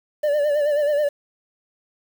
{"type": "tone with vibrato", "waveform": "triangle", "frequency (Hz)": 587.3, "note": "D5", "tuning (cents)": 0, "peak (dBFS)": -15, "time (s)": [0.23, 1.09], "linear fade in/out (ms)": 10, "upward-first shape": "sine", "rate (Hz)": 9.3, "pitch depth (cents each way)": 55, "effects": ["7-bit"]}